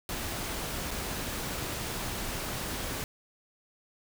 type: noise with dropouts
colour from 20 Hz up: pink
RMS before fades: -35 dBFS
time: 0.09-3.04 s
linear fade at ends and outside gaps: 1 ms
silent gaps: 0.908-0.912 s
effects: none